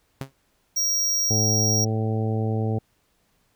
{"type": "tone with exponential decay", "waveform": "sawtooth", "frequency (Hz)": 135.1, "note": "C#3", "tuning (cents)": -44, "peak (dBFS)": -22, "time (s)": [0.21, 0.32], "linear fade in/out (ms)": 0, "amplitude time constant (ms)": 23}
{"type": "tone", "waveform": "square", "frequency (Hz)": 5650, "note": "F8", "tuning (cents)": 19, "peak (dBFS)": -21, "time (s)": [0.76, 1.85], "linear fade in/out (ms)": 10}
{"type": "harmonic tone", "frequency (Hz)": 110, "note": "A2", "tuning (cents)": 0, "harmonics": [1, 2, 3, 4, 5, 6, 7], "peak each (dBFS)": [-23, -29, -34, -31, -37, -41, -36], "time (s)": [1.3, 2.79], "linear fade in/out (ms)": 10}
{"effects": ["pink hiss -67 dBFS RMS until 3.55 s"]}